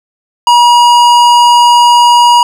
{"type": "tone with hard clipping", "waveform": "sine", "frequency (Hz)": 959, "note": "A#5", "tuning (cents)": 49, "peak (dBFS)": -4, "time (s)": [0.47, 2.43], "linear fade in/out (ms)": 2, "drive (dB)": 14, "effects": []}